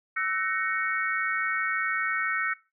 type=chord; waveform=sine; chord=F# dominant seventh; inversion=third; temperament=equal with one note detuned; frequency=1318.5 / 1511.9 / 1864.7 / 2217 Hz; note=E6 / F#6 / A#6 / C#7; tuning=0 / +37 / 0 / 0 cents; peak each=-31 dBFS; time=0.16-2.54 s; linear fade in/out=10 ms; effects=noise-tail reverb RT60 0.3 s tail -21 dB re dry